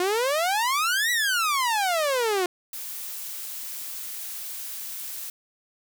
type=exponential two-way sweep; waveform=sawtooth; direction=up then down; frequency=350 to 1978 to 350 Hz; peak=-18 dBFS; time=0-2.46 s; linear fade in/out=2 ms; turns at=1.11 s
type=noise; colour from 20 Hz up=blue; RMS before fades=-35 dBFS; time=2.73-5.3 s; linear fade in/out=2 ms
effects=none